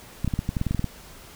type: clicks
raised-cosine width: 5 ms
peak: -12 dBFS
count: 12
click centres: 0.246 / 0.277 / 0.338 / 0.391 / 0.491 / 0.568 / 0.614 / 0.667 / 0.71 / 0.747 / 0.794 / 0.843 s
effects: pink hiss -46 dBFS RMS until 1.35 s